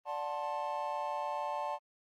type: chord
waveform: triangle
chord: D dominant seventh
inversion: none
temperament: just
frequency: 587.3 / 734.2 / 881 / 1057.2 Hz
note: D5 / F#5 / A5 / C6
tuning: 0 / -14 / +2 / +18 cents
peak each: -38 / -40 / -35 / -40 dBFS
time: 0.05-1.79 s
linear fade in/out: 50 ms
effects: Opus 32 kbps